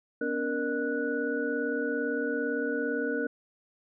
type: tone cluster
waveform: sine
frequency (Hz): 250 / 287.7 / 468.1 / 605 / 1474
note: B3 / D4 / A#4 / D#5 / F#6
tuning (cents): +21 / -36 / +7 / -49 / -7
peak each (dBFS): -35 / -33 / -31 / -40 / -34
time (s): 0.21-3.27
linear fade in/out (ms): 5
effects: none